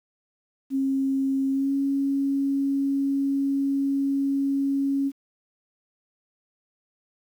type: tone with pitch glide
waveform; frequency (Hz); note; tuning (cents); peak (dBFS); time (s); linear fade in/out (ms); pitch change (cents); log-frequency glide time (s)
sine; 270 to 276; C#4 to C#4; -45 to -7; -21; 0.7-5.12; 50; +38; 1.52-1.73
effects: 9-bit